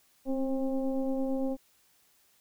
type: tone with frequency modulation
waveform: sine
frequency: 264.6 Hz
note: C4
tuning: 20 cents sharp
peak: -27 dBFS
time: 0.25-1.57 s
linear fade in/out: 50 ms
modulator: 269 Hz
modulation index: 1.1
effects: white hiss -66 dBFS RMS until 2.4 s